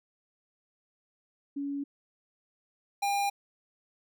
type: tone pair in turn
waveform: sine / square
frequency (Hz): 281.9 / 803.6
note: C#4 / G5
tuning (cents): +29 / +43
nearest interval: octave + tritone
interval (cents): 1814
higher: second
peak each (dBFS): -31 / -27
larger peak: second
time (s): 1.56-1.84 / 3.02-3.3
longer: neither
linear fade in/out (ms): 10
effects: none